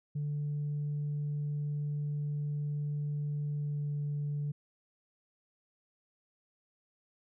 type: tone with pitch glide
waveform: sine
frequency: 146.83 to 145.9 Hz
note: D3 to D3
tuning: 0 to -11 cents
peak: -30 dBFS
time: 0.15-4.52 s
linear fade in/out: 10 ms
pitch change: -11 cents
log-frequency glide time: 3.52-3.91 s
effects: tanh soft clip ceiling -29 dBFS